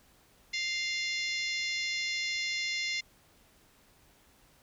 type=harmonic tone with a mistuned harmonic; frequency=698.5 Hz; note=F5; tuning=in tune; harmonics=3 / 4 / 5 / 6 / 7 / 8 / 9 / 10; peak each=-33 / -41 / -40 / -39 / -41 / -45 / -48 / -48 dBFS; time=0.53-3.01 s; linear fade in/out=10 ms; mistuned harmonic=7; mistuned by=+66 cents; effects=pink hiss -63 dBFS RMS until 4.62 s